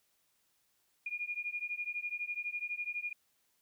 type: beating tone pair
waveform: sine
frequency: 2425 / 2437 Hz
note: D#7 / D#7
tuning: -45 / -37 cents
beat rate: 12 Hz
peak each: -39 / -39 dBFS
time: 1.06-3.13 s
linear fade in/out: 5 ms
effects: white hiss -75 dBFS RMS until 3.61 s